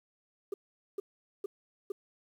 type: tone bursts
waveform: sine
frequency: 398.5 Hz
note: G4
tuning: 28 cents sharp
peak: -30 dBFS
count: 4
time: 0.52-1.92 s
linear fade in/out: 5 ms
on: 20 ms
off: 440 ms
effects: tanh soft clip ceiling -30 dBFS + 10-bit